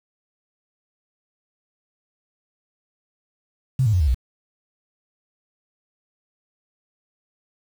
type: tone with pitch steps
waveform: sine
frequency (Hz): 130.81 / 108.73 / 90.38 / 75.13 / 62.45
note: C3 / A2 / F#2 / D2 / B1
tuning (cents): 0 / -20 / -40 / +40 / +20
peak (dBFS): -15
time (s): 3.79-4.145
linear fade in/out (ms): 5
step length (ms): 71
effects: 7-bit